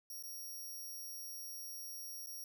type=tone with dropouts; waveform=10% pulse; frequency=5640 Hz; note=F8; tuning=16 cents sharp; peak=-39 dBFS; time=0.1-2.44 s; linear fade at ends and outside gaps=2 ms; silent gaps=0.226-0.236 / 2.262-2.27 s; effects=none